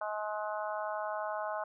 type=harmonic tone; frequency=211.6 Hz; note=G#3; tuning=33 cents sharp; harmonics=3 / 4 / 5 / 6 / 7; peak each=-37 / -39 / -41 / -43 / -44 dBFS; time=0.01-1.64 s; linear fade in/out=5 ms; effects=none